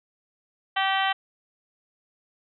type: harmonic tone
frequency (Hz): 386.7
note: G4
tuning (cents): -24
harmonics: 2 / 3 / 4 / 5 / 6 / 7 / 8 / 9 / 10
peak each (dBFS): -25 / -30 / -30 / -29 / -38 / -34 / -30 / -39 / -41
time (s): 0.76-1.13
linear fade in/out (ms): 10
effects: none